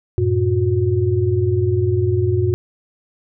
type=tone cluster; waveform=sine; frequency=92.7 / 112.6 / 362.2 Hz; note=F#2 / A2 / F#4; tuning=+4 / +40 / -37 cents; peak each=-19 / -18 / -19 dBFS; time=0.18-2.54 s; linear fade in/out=0 ms; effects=none

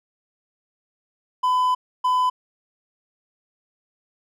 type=tone bursts at uneven times; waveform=triangle; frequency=1006 Hz; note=B5; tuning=32 cents sharp; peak=-15 dBFS; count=2; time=1.43-1.75 / 2.04-2.3 s; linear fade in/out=10 ms; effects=none

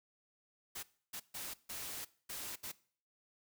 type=noise bursts at uneven times; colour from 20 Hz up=white; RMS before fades=-44 dBFS; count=6; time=0.75-0.83 / 1.13-1.2 / 1.34-1.54 / 1.69-2.05 / 2.29-2.56 / 2.63-2.72 s; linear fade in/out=10 ms; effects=noise-tail reverb RT60 0.5 s tail -20 dB re dry

